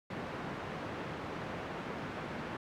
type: band-pass noise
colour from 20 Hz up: pink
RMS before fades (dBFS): -41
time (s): 0.1-2.57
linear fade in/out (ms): 5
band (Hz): 130 to 1900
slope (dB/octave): 12
effects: none